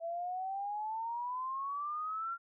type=exponential sweep; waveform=sine; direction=up; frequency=659.3 to 1388 Hz; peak=-35 dBFS; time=0-2.38 s; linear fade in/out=50 ms; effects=none